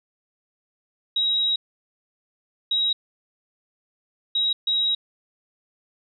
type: tone bursts at uneven times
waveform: sine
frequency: 3828 Hz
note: A#7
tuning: 45 cents sharp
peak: -19 dBFS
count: 4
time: 1.16-1.56 / 2.71-2.93 / 4.35-4.53 / 4.67-4.95 s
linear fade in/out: 5 ms
effects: none